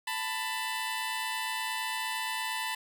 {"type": "tone pair together", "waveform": "15% pulse", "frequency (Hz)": [886.4, 995], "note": ["A5", "B5"], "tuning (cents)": [13, 13], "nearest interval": "major second", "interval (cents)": 200, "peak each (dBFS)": -28, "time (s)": [0.07, 2.75], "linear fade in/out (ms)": 5, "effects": []}